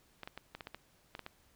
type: clicks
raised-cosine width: 0.3 ms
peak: -27 dBFS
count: 10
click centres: 0.233 / 0.275 / 0.376 / 0.55 / 0.608 / 0.671 / 0.746 / 1.151 / 1.193 / 1.264 s
effects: pink hiss -68 dBFS RMS until 1.55 s